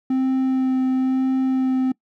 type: tone with vibrato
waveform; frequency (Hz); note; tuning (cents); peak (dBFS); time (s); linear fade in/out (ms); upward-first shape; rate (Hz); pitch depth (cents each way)
triangle; 260.9; C4; -5; -15; 0.1-1.92; 5; sine; 1; 10
effects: noise-tail reverb RT60 0.1 s tail -23 dB re dry